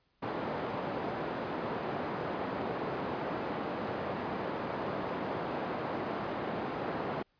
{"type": "band-pass noise", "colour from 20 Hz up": "white", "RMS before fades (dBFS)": -36, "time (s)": [0.22, 7.23], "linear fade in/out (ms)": 10, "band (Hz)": [140, 790], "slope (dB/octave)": 12, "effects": ["pink hiss -74 dBFS RMS until 7.39 s", "resampled to 11025 Hz"]}